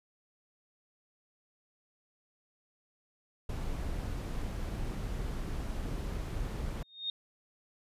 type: noise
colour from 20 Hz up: brown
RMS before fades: -36 dBFS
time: 3.49-6.83 s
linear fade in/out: 5 ms
type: tone with exponential growth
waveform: sine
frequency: 3696 Hz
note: A#7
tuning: 16 cents flat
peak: -29 dBFS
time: 6.82-7.1 s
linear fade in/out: 2 ms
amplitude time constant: 60 ms
effects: resampled to 32000 Hz